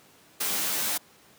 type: noise with comb filter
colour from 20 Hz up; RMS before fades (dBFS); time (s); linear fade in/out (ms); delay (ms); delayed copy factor
white; -28; 0.4-0.98; 10; 12; -0.8
effects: pink hiss -56 dBFS RMS until 1.38 s + high-pass 150 Hz 12 dB/octave